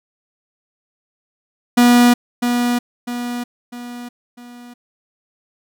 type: tone with echo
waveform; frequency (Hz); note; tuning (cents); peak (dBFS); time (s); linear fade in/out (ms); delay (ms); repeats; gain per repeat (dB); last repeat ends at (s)
45% pulse; 242.4; B3; -32; -8; 1.77-2.14; 10; 650; 4; -7; 4.74
effects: none